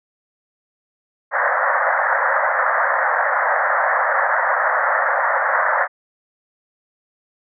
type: band-pass noise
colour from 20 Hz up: white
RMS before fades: -18 dBFS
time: 1.31-5.88 s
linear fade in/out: 50 ms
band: 520 to 1900 Hz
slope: 96 dB/octave
effects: none